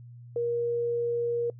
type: tone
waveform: sine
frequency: 473.2 Hz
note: A#4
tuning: 26 cents sharp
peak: -25 dBFS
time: 0.36-1.5 s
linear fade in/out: 2 ms
effects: noise-tail reverb RT60 0.1 s tail -23 dB re dry + added 120 Hz sine -44 dBFS peak until 1.59 s